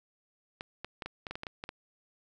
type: clicks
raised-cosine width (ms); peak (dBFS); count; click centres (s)
0.3; -22; 11; 0.609 / 0.846 / 1.022 / 1.06 / 1.268 / 1.31 / 1.355 / 1.434 / 1.468 / 1.639 / 1.691
effects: none